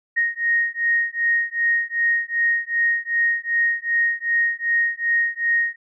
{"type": "beating tone pair", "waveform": "sine", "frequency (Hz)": [1864.7, 1867.3], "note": ["A#6", "A#6"], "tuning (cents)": [0, 2], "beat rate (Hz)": 2.6, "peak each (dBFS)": -21, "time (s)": [0.16, 5.76], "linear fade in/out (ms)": 20, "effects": []}